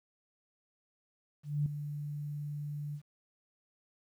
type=tone with ADSR envelope; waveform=sine; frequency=146.83 Hz; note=D3; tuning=in tune; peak=-26 dBFS; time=1.43-3.02 s; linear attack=230 ms; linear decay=3 ms; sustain=-10 dB; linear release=78 ms; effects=11-bit